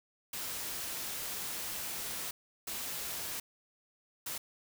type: noise bursts at uneven times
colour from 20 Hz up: white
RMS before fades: -39 dBFS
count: 3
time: 0.33-2.31 / 2.67-3.4 / 4.26-4.38 s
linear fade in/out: 5 ms
effects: none